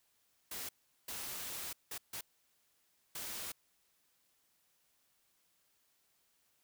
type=noise bursts at uneven times; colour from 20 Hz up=white; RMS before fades=-43 dBFS; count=5; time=0.51-0.69 / 1.08-1.73 / 1.91-1.98 / 2.13-2.21 / 3.15-3.52 s; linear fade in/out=5 ms; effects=white hiss -75 dBFS RMS until 6.63 s